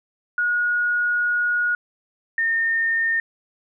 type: tone pair in turn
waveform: sine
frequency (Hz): 1447 / 1823.1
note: F#6 / A#6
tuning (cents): -39 / -39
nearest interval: major third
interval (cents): 400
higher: second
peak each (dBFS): -18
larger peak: neither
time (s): 0.38-1.75 / 2.38-3.2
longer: first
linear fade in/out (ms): 2
effects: none